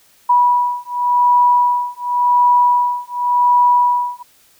sine beating tone pair, 976 / 976.9 Hz, B5 / B5, -21 / -19 cents, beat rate 0.9 Hz, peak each -14 dBFS, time 0.29-4.23 s, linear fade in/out 10 ms, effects white hiss -52 dBFS RMS until 4.59 s

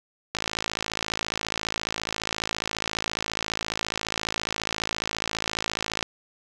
click train, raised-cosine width 0.2 ms, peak -9 dBFS, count 311, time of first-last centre 0.35-6.028 s, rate 54.6 Hz, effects none

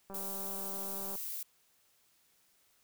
click train, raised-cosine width 1 ms, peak -34 dBFS, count 207, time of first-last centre 0.1-1.156 s, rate 195 Hz
violet noise, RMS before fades -40 dBFS, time 0.14-1.43 s, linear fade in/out 5 ms
effects white hiss -70 dBFS RMS until 2.83 s

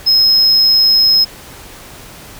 sine tone, 5140 Hz, E8, 45 cents flat, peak -4 dBFS, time 0.06-1.25 s, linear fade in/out 20 ms, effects tanh soft clip ceiling -6 dBFS + pink hiss -35 dBFS RMS until 2.39 s

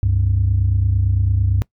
sine tone pair together, 69.3 / 98.2 Hz, C#2 / G2, 0 / +4 cents, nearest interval tritone, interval 604 cents, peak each -18 / -14 dBFS, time 0.03-1.62 s, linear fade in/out 0 ms, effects noise-tail reverb RT60 0.1 s tail -23 dB re dry + tanh soft clip ceiling -8 dBFS

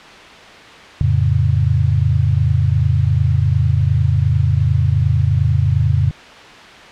sine chord, F augmented, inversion none, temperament equal, 87.31 / 110 / 138.59 Hz, F2 / A2 / C#3, 0 / 0 / 0 cents, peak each -16 dBFS, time 1.01-6.11 s, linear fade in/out 0 ms, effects white hiss -37 dBFS RMS until 6.91 s + low-pass 3000 Hz 12 dB/octave

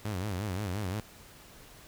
sawtooth tone with vibrato, 98 Hz, G2, in tune, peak -28 dBFS, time 0.05-1 s, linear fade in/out 0 ms, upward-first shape sine, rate 5.7 Hz, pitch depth 170 cents each way, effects pink hiss -53 dBFS RMS until 1.87 s

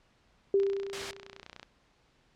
sine tone with exponential decay, 394.8 Hz, G4, 12 cents sharp, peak -20 dBFS, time 0.54-1.42 s, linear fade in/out 2 ms, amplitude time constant 190 ms
click train, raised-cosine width 0.2 ms, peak -27 dBFS, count 32, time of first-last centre 0.6-1.63 s, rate 30.1 Hz
white noise, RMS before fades -35 dBFS, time 0.93-1.11 s, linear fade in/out 0 ms
effects pink hiss -67 dBFS RMS until 2.35 s + low-pass 5000 Hz 12 dB/octave

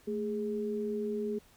sine tone pair together, 220 / 414.6 Hz, A3 / G#4, 0 / -3 cents, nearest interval major seventh, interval 1097 cents, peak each -35 / -33 dBFS, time 0.07-1.39 s, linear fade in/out 10 ms, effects pink hiss -62 dBFS RMS until 1.56 s

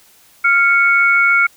sine tone pair together, 1392.8 / 2214 Hz, F6 / C#7, -5 / -3 cents, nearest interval minor sixth, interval 802 cents, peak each -12 dBFS, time 0.44-1.47 s, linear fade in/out 10 ms, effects white hiss -49 dBFS RMS until 1.56 s

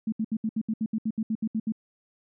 sine tone bursts, 220 Hz, A3, in tune, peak -24 dBFS, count 14, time 0.07-1.722 s, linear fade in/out 5 ms, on 53 ms, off 70 ms, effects none

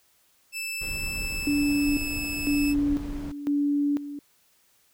sawtooth tone with pitch glide, 2637 to 2616 Hz, E7 to E7, 0 to -14 cents, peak -27 dBFS, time 0.52-2.75 s, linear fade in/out 50 ms, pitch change -14 cents, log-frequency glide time 1.11-2.06 s
brown noise, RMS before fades -35 dBFS, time 0.81-3.32 s, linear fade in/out 5 ms
sine tone with tremolo, 287.9 Hz, D4, 34 cents flat, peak -21 dBFS, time 1.47-4.19 s, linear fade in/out 2 ms, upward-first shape square, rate 1 Hz, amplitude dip 75%
effects white hiss -64 dBFS RMS until 4.93 s

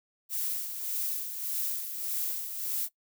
violet noise with tremolo, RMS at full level -31 dBFS, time 0.29-2.89 s, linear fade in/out 50 ms, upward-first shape sine, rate 1.7 Hz, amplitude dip 55%, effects noise-tail reverb RT60 0.1 s tail -19 dB re dry

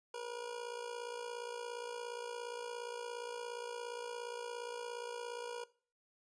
25% pulse tone with amplitude modulation, 479.3 Hz, A#4, 48 cents sharp, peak -35 dBFS, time 0.14-5.64 s, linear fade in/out 5 ms, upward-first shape sine, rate 57.2 Hz, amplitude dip 70%, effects noise-tail reverb RT60 0.4 s tail -19 dB re dry + resampled to 22050 Hz

